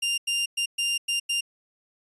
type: tone bursts at uneven times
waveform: sawtooth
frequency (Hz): 2794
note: F7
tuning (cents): 0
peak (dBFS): -20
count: 6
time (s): 0.02-0.18 / 0.27-0.46 / 0.57-0.66 / 0.78-0.98 / 1.08-1.2 / 1.29-1.41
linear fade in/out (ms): 10
effects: resampled to 24000 Hz